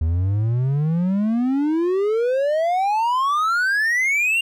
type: exponential sweep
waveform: triangle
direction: up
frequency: 77.78 to 2820 Hz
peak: -15 dBFS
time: 0.01-4.41 s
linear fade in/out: 5 ms
effects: none